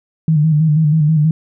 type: tone with vibrato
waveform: sine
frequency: 154.4 Hz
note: D#3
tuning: 13 cents flat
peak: -9 dBFS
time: 0.28-1.31 s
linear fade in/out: 2 ms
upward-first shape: square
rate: 6.2 Hz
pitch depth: 56 cents each way
effects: none